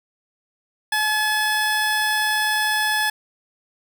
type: tone pair together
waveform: 25% pulse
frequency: 855.5 / 1711 Hz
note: A5 / A6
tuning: -49 / -49 cents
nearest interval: octave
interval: 1200 cents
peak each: -19 / -19 dBFS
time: 0.92-3.1 s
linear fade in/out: 5 ms
effects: none